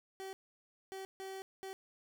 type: tone bursts at uneven times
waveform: 30% pulse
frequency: 384 Hz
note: G4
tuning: 36 cents flat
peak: -40 dBFS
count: 4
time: 0.2-0.33 / 0.92-1.05 / 1.2-1.42 / 1.63-1.73 s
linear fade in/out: 0 ms
effects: none